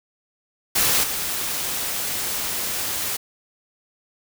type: noise with level steps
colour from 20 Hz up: white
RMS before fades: -19 / -26 dBFS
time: 0.75-3.17 s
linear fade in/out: 10 ms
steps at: 1.03 s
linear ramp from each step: 10 ms
effects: none